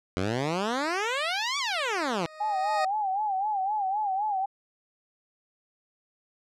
10% pulse exponential two-way sweep, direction up then down, 87.31 to 1174.7 to 157.4 Hz, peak -18 dBFS, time 0.17-2.26 s, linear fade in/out 0 ms, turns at 1.58 s
20% pulse tone with exponential growth, 622 Hz, D#5, 1 cent flat, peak -20 dBFS, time 1.83-2.85 s, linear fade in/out 5 ms, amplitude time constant 220 ms
sine tone with vibrato, 806 Hz, G5, 48 cents sharp, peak -25 dBFS, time 2.4-4.46 s, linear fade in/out 10 ms, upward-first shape sine, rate 3.9 Hz, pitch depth 120 cents each way
effects low-pass 6000 Hz 12 dB/octave

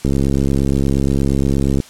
click train, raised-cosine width 3 ms, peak -4 dBFS, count 121, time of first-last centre 0.05-1.802 s, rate 68.5 Hz, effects white hiss -41 dBFS RMS until 1.89 s + low-pass 9000 Hz 12 dB/octave

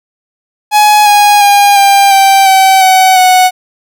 45% pulse tone with pitch steps, 841 / 825.6 / 810.5 / 795.6 / 781.1 / 766.8 / 752.7 / 738.9 Hz, G#5 / G#5 / G#5 / G5 / G5 / G5 / F#5 / F#5, +22 / -10 / -42 / +25 / -6 / -38 / +29 / -3 cents, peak -3 dBFS, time 0.71-3.51 s, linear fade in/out 50 ms, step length 350 ms, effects none

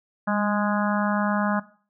harmonic tone with a mistuned harmonic, 207.7 Hz, G#3, in tune, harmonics 1 / 3 / 4 / 5 / 6 / 7 / 8, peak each -24 / -29 / -30 / -31 / -32 / -32 / -33 dBFS, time 0.27-1.6 s, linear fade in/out 10 ms, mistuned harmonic 1, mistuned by -30 cents, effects noise-tail reverb RT60 0.4 s tail -17 dB re dry

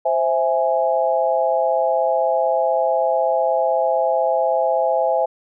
sine chord, C augmented, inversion none, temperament equal, 523.3 / 659.3 / 830.6 Hz, C5 / E5 / G#5, 0 / 0 / 0 cents, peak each -20 / -19 / -21 dBFS, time 0.05-5.26 s, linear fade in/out 10 ms, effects none

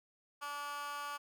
15% pulse tone with high-pass filter, 288.8 Hz, D4, 29 cents flat, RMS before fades -42 dBFS, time 0.41-1.18 s, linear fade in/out 20 ms, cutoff 1200 Hz, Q 2.6, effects none

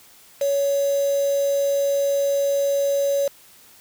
sine tone with quantisation, 560 Hz, C#5, 18 cents sharp, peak -18 dBFS, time 0.41-3.28 s, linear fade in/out 5 ms, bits 5, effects white hiss -50 dBFS RMS until 3.8 s

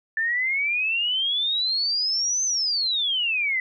sine exponential two-way sweep, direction up then down, 1760 to 6272 to 1990 Hz, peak -21 dBFS, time 0.17-3.6 s, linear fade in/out 2 ms, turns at 2.44 s, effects none

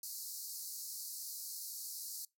white band-pass noise, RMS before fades -45 dBFS, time 0.03-2.25 s, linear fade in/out 2 ms, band 4200 to 16000 Hz, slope 96 dB/octave, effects noise-tail reverb RT60 0.2 s tail -24 dB re dry

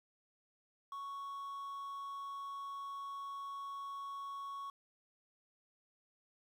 triangle tone with quantisation, 1111 Hz, C#6, 4 cents sharp, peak -40 dBFS, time 0.92-4.7 s, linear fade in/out 2 ms, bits 11, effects none

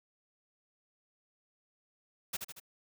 white noise with echo, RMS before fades -35 dBFS, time 2.33-2.37 s, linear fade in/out 10 ms, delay 77 ms, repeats 3, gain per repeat -5 dB, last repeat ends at 2.601 s, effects none

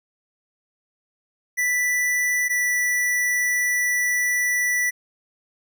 square tone pair in turn, 1975.5 / 1966.5 Hz, B6 / B6, 0 / -8 cents, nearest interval unison, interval 8 cents, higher first, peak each -20 dBFS, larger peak neither, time 1.57-2.49 / 2.49-4.91 s, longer second, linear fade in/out 20 ms, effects none

